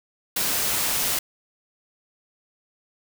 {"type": "noise", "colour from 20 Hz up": "white", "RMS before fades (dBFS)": -24, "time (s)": [0.36, 1.19], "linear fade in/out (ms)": 5, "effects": []}